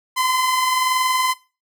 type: tone pair together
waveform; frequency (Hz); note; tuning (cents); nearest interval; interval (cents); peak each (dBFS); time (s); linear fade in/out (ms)
sawtooth; 1005.9 / 1027; B5 / C6; +31 / -33; unison; 36; -23 / -14; 0.16-1.34; 20
effects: noise-tail reverb RT60 0.3 s tail -19 dB re dry